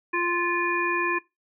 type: harmonic tone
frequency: 348.3 Hz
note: F4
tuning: 5 cents flat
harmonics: 1 / 3 / 5 / 7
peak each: -28 / -28 / -28 / -28 dBFS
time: 0.13-1.19 s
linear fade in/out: 10 ms
effects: noise-tail reverb RT60 0.2 s tail -19 dB re dry